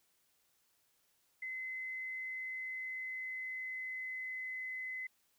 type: tone with pitch glide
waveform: sine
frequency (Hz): 2046 to 2033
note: C7 to B6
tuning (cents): -39 to +50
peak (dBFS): -39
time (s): 1.42-5.07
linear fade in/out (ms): 5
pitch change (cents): -11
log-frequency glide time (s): 2.2-4.45
effects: white hiss -75 dBFS RMS until 5.38 s